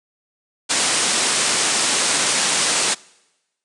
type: low-pass noise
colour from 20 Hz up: white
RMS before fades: -19 dBFS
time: 0.69-2.95 s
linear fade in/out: 20 ms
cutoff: 9600 Hz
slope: 96 dB/octave
effects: noise-tail reverb RT60 1.0 s tail -24 dB re dry + high-pass 200 Hz 12 dB/octave